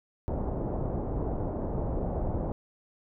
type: low-pass noise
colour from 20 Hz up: pink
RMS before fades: -31 dBFS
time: 0.28-2.52 s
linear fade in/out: 0 ms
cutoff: 770 Hz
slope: 24 dB/octave
effects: none